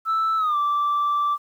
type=tone with pitch glide; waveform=sine; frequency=1318.5 to 1167.9 Hz; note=E6 to D6; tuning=0 to -10 cents; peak=-17 dBFS; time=0.05-1.38 s; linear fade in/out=50 ms; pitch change=-210 cents; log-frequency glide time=0.37-0.57 s; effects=tanh soft clip ceiling -17 dBFS + 9-bit